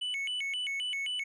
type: tone with vibrato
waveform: triangle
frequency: 2565 Hz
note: E7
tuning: 48 cents flat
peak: -30 dBFS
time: 0.01-1.24 s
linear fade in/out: 10 ms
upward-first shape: square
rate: 3.8 Hz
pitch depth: 260 cents each way
effects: resampled to 24000 Hz